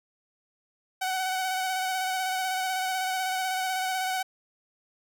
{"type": "tone with vibrato", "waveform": "sawtooth", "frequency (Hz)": 750, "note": "F#5", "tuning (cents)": 23, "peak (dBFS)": -23, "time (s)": [1.01, 4.23], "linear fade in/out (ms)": 10, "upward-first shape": "square", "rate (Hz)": 16, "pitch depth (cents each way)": 20, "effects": []}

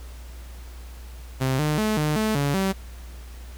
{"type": "tone with pitch steps", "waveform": "sawtooth", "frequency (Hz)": [131.5, 151.4, 215.6, 151.5, 217.2, 142.1, 192.4], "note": ["C3", "D#3", "A3", "D#3", "A3", "C#3", "G3"], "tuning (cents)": [9, -47, -35, -46, -22, 43, -32], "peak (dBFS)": -17, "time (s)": [1.4, 2.73], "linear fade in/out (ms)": 20, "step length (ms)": 190, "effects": ["added 60 Hz sine -37 dBFS peak until 3.57 s", "pink hiss -49 dBFS RMS until 3.57 s"]}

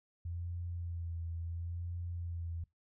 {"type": "tone with vibrato", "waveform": "sine", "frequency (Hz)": 85.2, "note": "F2", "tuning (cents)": -42, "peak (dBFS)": -37, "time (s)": [0.25, 2.64], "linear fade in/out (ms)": 5, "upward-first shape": "sine", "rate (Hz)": 0.72, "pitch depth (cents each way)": 34, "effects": ["noise-tail reverb RT60 0.2 s tail -24 dB re dry"]}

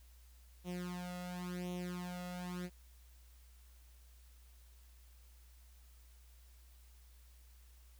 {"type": "tone with flanger", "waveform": "sawtooth", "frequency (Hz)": 178.8, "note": "F3", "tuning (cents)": 41, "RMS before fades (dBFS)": -43, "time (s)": [0.64, 2.7], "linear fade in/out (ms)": 50, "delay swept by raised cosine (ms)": [0.31, 1.51], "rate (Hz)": 0.93, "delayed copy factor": 0.85, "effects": ["added 60 Hz sine -58 dBFS peak until 7.99 s", "white hiss -69 dBFS RMS until 7.99 s"]}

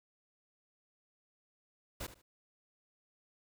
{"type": "noise with echo", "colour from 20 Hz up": "pink", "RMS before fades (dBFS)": -41, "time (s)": [2, 2.07], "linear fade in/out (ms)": 10, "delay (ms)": 75, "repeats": 2, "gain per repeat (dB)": -13, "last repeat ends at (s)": 2.22, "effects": []}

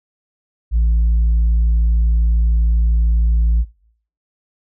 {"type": "tone", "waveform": "sine", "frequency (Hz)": 56.4, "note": "A1", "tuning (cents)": 44, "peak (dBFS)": -9, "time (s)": [0.71, 3.65], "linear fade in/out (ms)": 50, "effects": ["noise-tail reverb RT60 0.6 s tail -22 dB re dry", "tanh soft clip ceiling -10 dBFS"]}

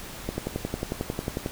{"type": "click train", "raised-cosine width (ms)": 2, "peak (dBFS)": -14, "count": 14, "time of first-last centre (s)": [0.29, 1.461], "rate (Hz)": 11.1, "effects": ["pink hiss -40 dBFS RMS until 1.51 s"]}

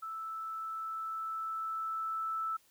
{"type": "tone with level ramp", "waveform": "sine", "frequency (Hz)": 1317, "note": "E6", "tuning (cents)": -2, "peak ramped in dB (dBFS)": [-38, -32], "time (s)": [0.02, 2.57], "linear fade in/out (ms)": 10, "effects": ["white hiss -67 dBFS RMS until 2.7 s"]}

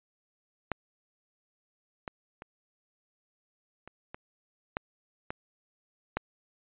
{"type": "clicks", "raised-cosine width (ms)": 0.5, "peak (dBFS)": [-14, -21, -28, -30, -25, -15, -19, -13], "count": 8, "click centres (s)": [0.717, 2.078, 2.421, 3.876, 4.145, 4.769, 5.305, 6.17], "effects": ["resampled to 8000 Hz"]}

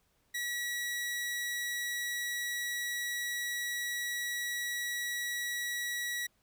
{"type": "tone", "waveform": "sawtooth", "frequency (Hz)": 1930, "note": "B6", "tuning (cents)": -40, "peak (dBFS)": -30, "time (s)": [0.34, 6.27], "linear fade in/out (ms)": 10, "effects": ["pink hiss -73 dBFS RMS until 6.42 s"]}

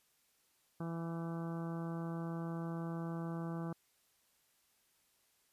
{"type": "harmonic tone with a mistuned harmonic", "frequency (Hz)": 166.5, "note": "E3", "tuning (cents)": 18, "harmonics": [1, 2, 3, 4, 5, 6, 7, 8, 9], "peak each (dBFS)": [-39, -45, -51, -52, -53, -57, -53, -59, -59], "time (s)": [0.8, 3.73], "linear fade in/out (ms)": 5, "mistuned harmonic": 9, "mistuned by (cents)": 25, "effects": ["white hiss -74 dBFS RMS until 5.52 s", "resampled to 32000 Hz"]}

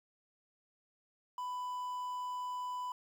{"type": "tone with quantisation", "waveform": "triangle", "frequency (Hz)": 995, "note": "B5", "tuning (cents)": 13, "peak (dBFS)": -35, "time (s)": [1.38, 2.92], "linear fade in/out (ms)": 2, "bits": 10, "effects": []}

